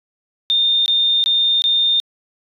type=tone bursts; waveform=triangle; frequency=3630 Hz; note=A#7; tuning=47 cents flat; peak=-9 dBFS; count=4; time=0.5-2 s; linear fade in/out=0 ms; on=360 ms; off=20 ms; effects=tanh soft clip ceiling -11 dBFS + resampled to 32000 Hz